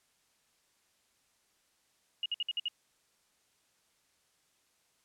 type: tone bursts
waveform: sine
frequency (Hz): 2870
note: F7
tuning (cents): +47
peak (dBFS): -30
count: 6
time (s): 2.23-2.683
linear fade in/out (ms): 2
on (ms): 28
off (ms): 57
effects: white hiss -72 dBFS RMS until 5.04 s + low-pass 10000 Hz 12 dB/octave